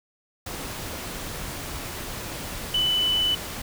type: tone in noise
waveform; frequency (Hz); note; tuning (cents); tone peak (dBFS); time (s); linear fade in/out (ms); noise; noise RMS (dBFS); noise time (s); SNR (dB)
sine; 2991; F#7; +18; -20; 2.74-3.35; 5; pink; -34; 0.46-3.62; +11
effects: none